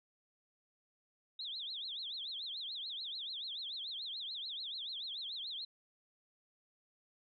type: tone with vibrato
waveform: sine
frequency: 3651 Hz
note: A#7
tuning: 37 cents flat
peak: -40 dBFS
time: 1.39-5.65 s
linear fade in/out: 5 ms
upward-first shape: triangle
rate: 6.9 Hz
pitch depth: 290 cents each way
effects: none